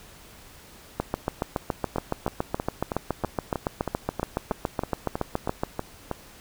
two click trains, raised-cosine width 1 ms, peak -13 / -10 dBFS, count 14 / 34, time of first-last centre 1.96-6.113 / 1-5.635 s, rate 3.13 / 7.12 Hz, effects pink hiss -49 dBFS RMS until 6.4 s

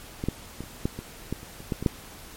clicks, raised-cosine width 3 ms, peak -16 / -11 / -21 / -30 / -11 / -21 / -15 / -30 / -28 / -13 / -18 / -7 dBFS, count 12, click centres 0.239 / 0.286 / 0.606 / 0.638 / 0.855 / 0.99 / 1.326 / 1.431 / 1.604 / 1.722 / 1.826 / 1.862 s, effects pink hiss -45 dBFS RMS until 2.36 s + MP3 64 kbps

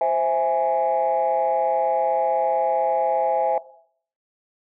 sine chord, C augmented, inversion none, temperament equal, 523.3 / 659.3 / 830.6 Hz, C5 / E5 / G#5, 0 / 0 / 0 cents, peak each -23 / -20 / -20 dBFS, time 0.01-3.58 s, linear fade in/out 2 ms, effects noise-tail reverb RT60 0.6 s tail -18 dB re dry + tanh soft clip ceiling -12 dBFS

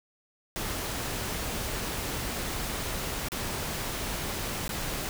pink noise with dropouts, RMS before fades -33 dBFS, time 0.56-5.09 s, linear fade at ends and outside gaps 0 ms, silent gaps 3.285-3.319 / 4.679-4.692 s, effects none

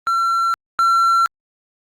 triangle tone pair in turn, 1356 / 1356 Hz, E6 / E6, +49 / +49 cents, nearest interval unison, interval 0 cents, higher neither, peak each -13 / -10 dBFS, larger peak second, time 0.07-0.54 / 0.79-1.26 s, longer neither, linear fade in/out 0 ms, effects Opus 48 kbps

